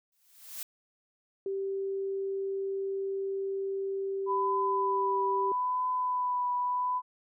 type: noise with exponential growth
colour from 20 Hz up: blue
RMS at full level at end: -36 dBFS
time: 0.12-0.63 s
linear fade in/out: 2 ms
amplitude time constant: 110 ms
type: tone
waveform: sine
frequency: 390 Hz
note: G4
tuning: 9 cents flat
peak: -30 dBFS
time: 1.46-5.52 s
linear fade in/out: 2 ms
type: tone with vibrato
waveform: sine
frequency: 996 Hz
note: B5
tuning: 14 cents sharp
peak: -27 dBFS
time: 4.26-7.02 s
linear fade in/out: 50 ms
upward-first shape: triangle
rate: 0.77 Hz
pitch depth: 21 cents each way
effects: none